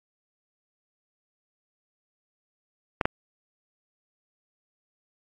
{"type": "clicks", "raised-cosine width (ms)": 0.5, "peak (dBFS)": [-8, -6], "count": 2, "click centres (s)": [3.012, 3.055], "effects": ["AAC 48 kbps"]}